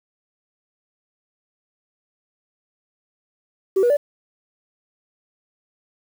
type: tone with pitch steps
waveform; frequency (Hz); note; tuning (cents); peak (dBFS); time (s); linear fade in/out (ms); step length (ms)
sine; 383.8 / 482.9 / 581; G4 / B4 / D5; -37 / -39 / -19; -12; 3.76-3.97; 10; 70
effects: tanh soft clip ceiling -11 dBFS + 7-bit